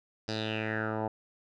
10% pulse tone with low-pass filter sweep, 109.3 Hz, A2, 11 cents flat, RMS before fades -33 dBFS, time 0.28-1.08 s, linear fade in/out 5 ms, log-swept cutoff 5000 to 840 Hz, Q 5.1, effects none

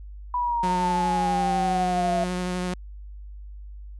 sine exponential sweep, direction down, 987.8 to 676 Hz, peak -22 dBFS, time 0.34-2.24 s, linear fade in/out 2 ms
sawtooth tone with vibrato, 180.7 Hz, F#3, 41 cents flat, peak -22 dBFS, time 0.63-2.74 s, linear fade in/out 5 ms, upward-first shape sine, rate 12 Hz, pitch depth 14 cents each way
effects added 50 Hz sine -37 dBFS peak until 3.99 s + resampled to 24000 Hz

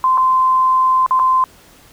sine tone with dropouts, 1036 Hz, C6, 17 cents flat, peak -10 dBFS, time 0.04-1.44 s, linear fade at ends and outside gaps 1 ms, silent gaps 0.175-0.179 / 1.063-1.109 / 1.193-1.197 s, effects pink hiss -46 dBFS RMS until 1.92 s

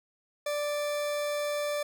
40% pulse tone, 587.3 Hz, D5, in tune, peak -28 dBFS, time 0.46-1.83 s, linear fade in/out 5 ms, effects none

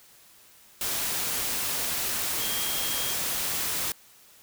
sine tone in noise, 3240 Hz, G#7, 43 cents flat, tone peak -35 dBFS, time 2.4-3.14 s, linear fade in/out 2 ms, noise white, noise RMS -29 dBFS, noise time 0.81-3.92 s, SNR -9 dB, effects white hiss -55 dBFS RMS until 4.42 s

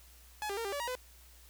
sawtooth tone with pitch steps, 847 / 398.9 / 459.5 / 397.5 / 573 / 950 / 504 Hz, G#5 / G4 / A#4 / G4 / D5 / A#5 / B4, +34 / +30 / -25 / +24 / -43 / +33 / +35 cents, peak -31 dBFS, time 0.42-0.952 s, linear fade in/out 0 ms, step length 76 ms, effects added 60 Hz sine -57 dBFS peak until 1.49 s + white hiss -60 dBFS RMS until 1.49 s

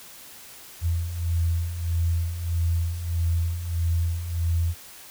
sine beating tone pair, 83 / 84.6 Hz, E2 / E2, +12 / +45 cents, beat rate 1.6 Hz, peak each -29 / -23 dBFS, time 0.81-4.75 s, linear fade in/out 50 ms, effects white hiss -45 dBFS RMS until 5.1 s

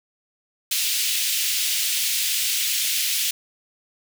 pink high-pass noise, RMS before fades -23 dBFS, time 0.71-3.31 s, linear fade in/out 5 ms, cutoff 2600 Hz, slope 24 dB/octave, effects none

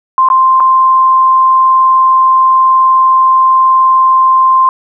sine tone with dropouts, 1046.5 Hz, C6, in tune, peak -4 dBFS, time 0.18-4.69 s, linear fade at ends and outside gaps 1 ms, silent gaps 0.287-0.301 / 0.6-0.604 s, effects none

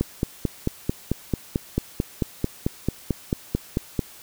click train, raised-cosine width 3 ms, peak -8 dBFS, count 19, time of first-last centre 0.01-3.992 s, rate 4.52 Hz, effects white hiss -46 dBFS RMS until 4.22 s

